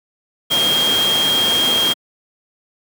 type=tone in noise; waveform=sine; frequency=3229 Hz; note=G#7; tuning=49 cents flat; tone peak=-14 dBFS; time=0.5-1.94 s; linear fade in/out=20 ms; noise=pink; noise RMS=-21 dBFS; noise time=0.5-1.94 s; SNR=+4 dB; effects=high-pass 200 Hz 12 dB/octave